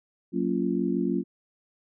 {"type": "chord", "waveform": "sine", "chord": "Gb major seventh", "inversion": "none", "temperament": "just", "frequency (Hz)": [185, 231.2, 277.5, 346.9], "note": ["Gb3", "Bb3", "Db4", "F4"], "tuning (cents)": [0, -14, 2, -12], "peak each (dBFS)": -29, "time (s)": [0.32, 1.24], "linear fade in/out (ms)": 50, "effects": []}